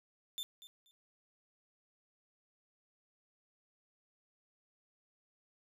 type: tone with echo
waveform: 40% pulse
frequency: 3548 Hz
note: A7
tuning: 14 cents sharp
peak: -37 dBFS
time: 0.38-0.43 s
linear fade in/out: 0 ms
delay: 240 ms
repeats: 2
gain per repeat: -14 dB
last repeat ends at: 0.91 s
effects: none